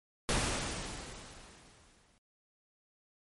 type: noise with exponential decay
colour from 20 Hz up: pink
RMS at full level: -29 dBFS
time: 0.29-2.18 s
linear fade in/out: 0 ms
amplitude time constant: 410 ms
effects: MP3 48 kbps